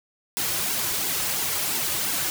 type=noise with flanger; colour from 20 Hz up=white; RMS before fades=-26 dBFS; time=0.37-2.3 s; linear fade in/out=0 ms; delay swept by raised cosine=1.6 to 4.5 ms; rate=2.9 Hz; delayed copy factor=-0.95; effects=none